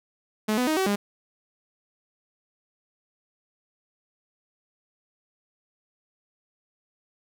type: tone with pitch steps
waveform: sawtooth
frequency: 214.6 / 249.7 / 312.4 / 380.5 / 203.4 Hz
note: A3 / B3 / D#4 / F#4 / G#3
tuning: -43 / +19 / +7 / +48 / -36 cents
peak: -18 dBFS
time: 0.48-0.96 s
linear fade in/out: 10 ms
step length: 96 ms
effects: none